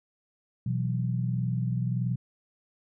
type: chord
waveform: sine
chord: B suspended fourth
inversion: none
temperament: just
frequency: 123.47 / 164.63 / 185.21 Hz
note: B2 / E3 / F#3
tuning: 0 / -2 / +2 cents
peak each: -27 / -33 / -33 dBFS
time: 0.66-2.16 s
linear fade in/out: 5 ms
effects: none